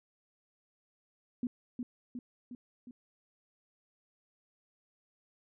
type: tone with echo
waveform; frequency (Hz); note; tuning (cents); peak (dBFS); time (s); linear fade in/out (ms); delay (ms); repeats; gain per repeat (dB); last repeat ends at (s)
sine; 245.6; B3; -9; -30; 1.43-1.47; 2; 360; 4; -4; 2.91
effects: none